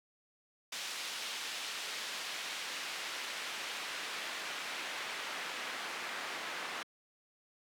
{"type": "noise with band-pass filter sweep", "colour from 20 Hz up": "pink", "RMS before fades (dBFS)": -41, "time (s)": [0.72, 6.83], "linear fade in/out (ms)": 5, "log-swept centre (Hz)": [3800, 1700], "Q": 0.81, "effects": ["high-pass 200 Hz 12 dB/octave"]}